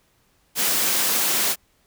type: high-pass noise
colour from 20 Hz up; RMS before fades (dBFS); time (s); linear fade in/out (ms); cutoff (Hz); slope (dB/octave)
white; -21; 0.55-1.56; 50; 150; 48
effects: pink hiss -63 dBFS RMS until 1.86 s